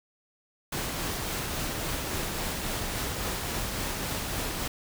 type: noise with tremolo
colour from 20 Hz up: pink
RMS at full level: -31 dBFS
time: 0.72-4.68 s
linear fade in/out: 5 ms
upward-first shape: triangle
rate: 3.6 Hz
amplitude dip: 25%
effects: none